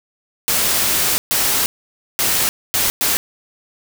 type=noise bursts at uneven times; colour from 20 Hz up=white; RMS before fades=-17 dBFS; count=5; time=0.48-1.18 / 1.31-1.66 / 2.19-2.49 / 2.74-2.9 / 3.01-3.17 s; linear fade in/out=0 ms; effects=none